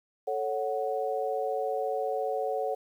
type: chord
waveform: sine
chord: F# minor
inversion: first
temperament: equal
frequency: 440 / 554.4 / 740 Hz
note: A4 / C#5 / F#5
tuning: 0 / 0 / 0 cents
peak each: -32 dBFS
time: 0.27-2.75 s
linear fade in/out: 10 ms
effects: 10-bit